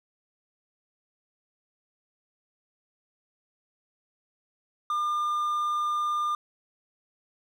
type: tone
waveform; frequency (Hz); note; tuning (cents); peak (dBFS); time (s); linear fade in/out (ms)
triangle; 1203; D6; +41; -23; 4.9-6.35; 2
effects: none